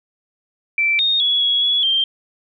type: tone with pitch steps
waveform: sine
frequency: 2335 / 3697 / 3370 / 3341 / 3378 / 3164 Hz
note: D7 / A#7 / G#7 / G#7 / G#7 / G7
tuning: -11 / -15 / +25 / +10 / +29 / +15 cents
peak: -14 dBFS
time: 0.78-2.04 s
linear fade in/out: 2 ms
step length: 210 ms
effects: none